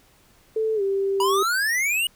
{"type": "tone with pitch glide", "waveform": "sine", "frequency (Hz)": [440, 392], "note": ["A4", "G4"], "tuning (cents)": [0, 0], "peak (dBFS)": -20, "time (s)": [0.56, 1.43], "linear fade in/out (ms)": 5, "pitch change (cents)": -200, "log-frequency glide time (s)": [0.75, 0.82]}
{"type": "exponential sweep", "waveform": "square", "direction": "up", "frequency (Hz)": [956, 2941], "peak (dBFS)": -21, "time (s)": [1.2, 2.07], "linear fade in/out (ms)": 2}
{"effects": ["pink hiss -57 dBFS RMS until 2.15 s"]}